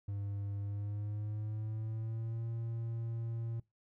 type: tone with pitch glide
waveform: triangle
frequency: 100.7 to 115.01 Hz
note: G2 to A#2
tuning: +47 to -23 cents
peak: -34 dBFS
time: 0.08-3.6 s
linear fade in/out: 5 ms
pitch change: +230 cents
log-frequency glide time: 0.6-2.46 s
effects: noise-tail reverb RT60 0.2 s tail -22 dB re dry